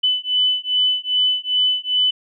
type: beating tone pair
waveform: sine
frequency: 3000 / 3002.5 Hz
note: F#7 / F#7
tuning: +23 / +25 cents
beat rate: 2.5 Hz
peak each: -19 dBFS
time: 0.03-2.11 s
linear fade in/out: 10 ms
effects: none